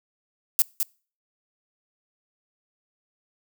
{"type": "noise with echo", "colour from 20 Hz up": "violet", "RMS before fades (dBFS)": -18, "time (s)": [0.59, 0.62], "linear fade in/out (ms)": 0, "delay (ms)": 210, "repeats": 1, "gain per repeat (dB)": -6, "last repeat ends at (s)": 0.83, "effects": ["noise-tail reverb RT60 0.4 s tail -26 dB re dry"]}